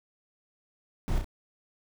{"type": "noise with echo", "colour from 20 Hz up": "brown", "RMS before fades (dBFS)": -29, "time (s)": [1.08, 1.18], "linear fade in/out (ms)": 0, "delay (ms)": 32, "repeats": 2, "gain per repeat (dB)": -4, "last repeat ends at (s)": 1.244, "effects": []}